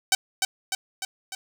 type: tone with echo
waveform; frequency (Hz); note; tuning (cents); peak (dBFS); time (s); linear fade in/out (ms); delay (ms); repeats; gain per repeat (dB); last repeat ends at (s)
5% pulse; 763; G5; -47; -5; 0.12-0.15; 2; 300; 4; -4; 1.35
effects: none